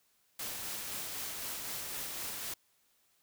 white noise with tremolo, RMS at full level -39 dBFS, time 0.39-2.54 s, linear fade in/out 5 ms, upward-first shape sine, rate 3.9 Hz, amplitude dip 25%, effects white hiss -72 dBFS RMS until 3.22 s

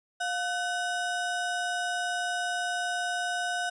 square ring-modulated tone, 1108.7 Hz, C#6, in tune, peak -26 dBFS, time 0.2-3.7 s, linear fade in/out 10 ms, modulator 401 Hz, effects resampled to 24000 Hz

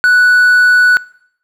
triangle tone, 1480 Hz, F#6, in tune, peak -4 dBFS, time 0.04-0.97 s, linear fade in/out 0 ms, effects noise-tail reverb RT60 0.7 s tail -22 dB re dry

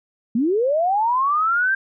sine linear sweep, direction up, 212.9 to 1597 Hz, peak -16 dBFS, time 0.35-1.75 s, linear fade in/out 5 ms, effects none

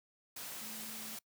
sine tone in noise, 219.3 Hz, A3, 6 cents flat, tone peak -52 dBFS, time 0.61-1.16 s, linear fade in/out 5 ms, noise white, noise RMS -45 dBFS, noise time 0.36-1.19 s, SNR -10 dB, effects noise-tail reverb RT60 0.1 s tail -24 dB re dry + high-pass 100 Hz 12 dB/octave

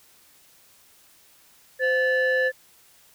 sine tone pair together, 517 / 1740.2 Hz, C5 / A6, -21 / -20 cents, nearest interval octave + major sixth, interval 2101 cents, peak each -20 dBFS, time 1.79-2.52 s, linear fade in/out 50 ms, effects tanh soft clip ceiling -16 dBFS + white hiss -56 dBFS RMS until 3.14 s

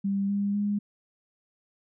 sine tone with pitch steps, 197.8 / 201.4 / 205 Hz, G3 / G3 / G#3, +16 / +47 / -22 cents, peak -24 dBFS, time 0.04-0.79 s, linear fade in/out 10 ms, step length 250 ms, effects none

